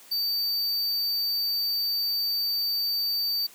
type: tone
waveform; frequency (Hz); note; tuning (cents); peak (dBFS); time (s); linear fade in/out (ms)
square; 4610; D8; -33; -25; 0.11-3.47; 10
effects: white hiss -51 dBFS RMS until 3.54 s + high-pass 200 Hz 12 dB/octave